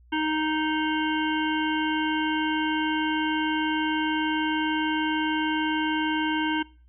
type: harmonic tone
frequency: 311.1 Hz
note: D#4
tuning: in tune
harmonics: 1 / 3 / 5 / 7 / 9 / 10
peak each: -26 / -29 / -31 / -36 / -35 / -37 dBFS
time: 0.12-6.63 s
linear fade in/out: 10 ms
effects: noise-tail reverb RT60 0.4 s tail -23 dB re dry + added 60 Hz sine -52 dBFS peak until 6.88 s